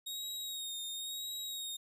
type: tone with vibrato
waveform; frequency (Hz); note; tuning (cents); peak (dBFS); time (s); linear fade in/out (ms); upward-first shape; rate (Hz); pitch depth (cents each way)
sawtooth; 3749; A#7; +9; -36; 0.06-1.77; 10; sine; 0.97; 38
effects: none